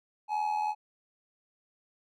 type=tone with amplitude modulation; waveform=triangle; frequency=848 Hz; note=G#5; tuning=36 cents sharp; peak=-23 dBFS; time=0.28-0.75 s; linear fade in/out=50 ms; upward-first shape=sine; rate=82.6 Hz; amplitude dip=60%; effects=none